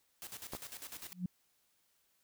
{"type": "noise with tremolo", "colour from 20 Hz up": "white", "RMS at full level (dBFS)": -46, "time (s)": [0.22, 1.13], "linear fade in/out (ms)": 0, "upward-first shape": "square", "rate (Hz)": 10, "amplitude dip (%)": 70}
{"type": "clicks", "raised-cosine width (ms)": 1, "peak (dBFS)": -28, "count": 2, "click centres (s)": [0.535, 0.55]}
{"type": "tone with exponential growth", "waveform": "sine", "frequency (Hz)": 180, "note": "F#3", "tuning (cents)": -47, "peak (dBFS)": -30, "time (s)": [1.1, 1.26], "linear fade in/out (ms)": 5, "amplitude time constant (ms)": 34}
{"effects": ["white hiss -75 dBFS RMS until 2.23 s"]}